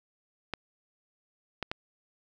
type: clicks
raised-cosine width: 0.3 ms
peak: -16 dBFS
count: 3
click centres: 0.537 / 1.627 / 1.715 s
effects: none